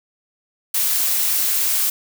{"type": "noise", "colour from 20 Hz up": "blue", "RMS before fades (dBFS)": -19, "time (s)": [0.74, 1.9], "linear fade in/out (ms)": 5, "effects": []}